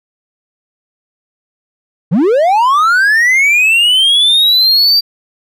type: linear sweep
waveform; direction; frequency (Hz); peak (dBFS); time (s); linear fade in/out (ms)
triangle; up; 139.5 to 4699; -5; 2.11-5.01; 20
effects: none